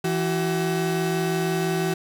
35% pulse tone pair together, 166 / 377.9 Hz, E3 / F#4, +12 / +37 cents, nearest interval octave + major second, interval 1425 cents, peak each -23 dBFS, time 0.04-1.94 s, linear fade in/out 5 ms, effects none

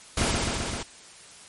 pink noise with echo, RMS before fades -24 dBFS, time 0.17-0.31 s, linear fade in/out 5 ms, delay 130 ms, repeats 4, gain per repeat -2 dB, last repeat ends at 0.83 s, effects white hiss -48 dBFS RMS until 1.48 s + MP3 48 kbps

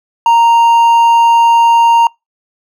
triangle tone with hard clipping, 930 Hz, A#5, 4 cents flat, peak -6 dBFS, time 0.26-2.07 s, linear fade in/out 2 ms, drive 7 dB, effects noise-tail reverb RT60 0.2 s tail -26 dB re dry

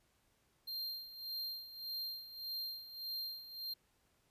square tone with tremolo, 4186 Hz, C8, in tune, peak -39 dBFS, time 0.67-3.74 s, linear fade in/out 10 ms, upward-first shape sine, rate 1.7 Hz, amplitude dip 75%, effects pink hiss -75 dBFS RMS until 4.3 s + resampled to 32000 Hz

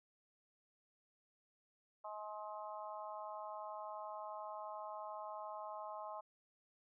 harmonic tone, 211.4 Hz, G#3, 31 cents sharp, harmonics 3 / 4 / 5 / 6, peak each -49 / -49 / -49 / -55 dBFS, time 2.04-6.21 s, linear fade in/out 10 ms, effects none

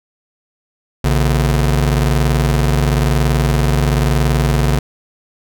35% pulse ring-modulated tone, 98 Hz, G2, in tune, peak -7 dBFS, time 1.04-4.79 s, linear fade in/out 5 ms, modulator 38.5 Hz, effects none

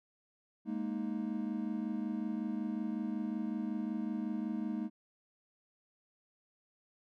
triangle chord, Ab suspended second, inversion none, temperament equal, 207.7 / 233.1 / 311.1 Hz, Ab3 / Bb3 / Eb4, 0 / 0 / 0 cents, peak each -36 / -36 / -38 dBFS, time 0.65-4.9 s, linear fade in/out 50 ms, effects none

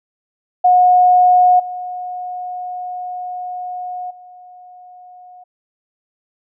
sine tone with level steps, 725 Hz, F#5, 35 cents flat, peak -7 / -23 / -37 dBFS, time 0.64-5.44 s, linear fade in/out 10 ms, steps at 1.59 / 4.1 s, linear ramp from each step 10 ms, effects none

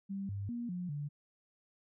sine tone with pitch steps, 196.3 / 99.8 / 237.9 / 178.7 / 145.6 Hz, G3 / G2 / A#3 / F3 / D3, +3 / +32 / +35 / +40 / -15 cents, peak -36 dBFS, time 0.09-1.09 s, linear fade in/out 20 ms, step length 200 ms, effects none

